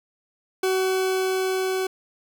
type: tone with level ramp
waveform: 40% pulse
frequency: 376.8 Hz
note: F#4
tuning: 32 cents sharp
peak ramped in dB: -19 to -22 dBFS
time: 0.63-1.87 s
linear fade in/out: 5 ms
effects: none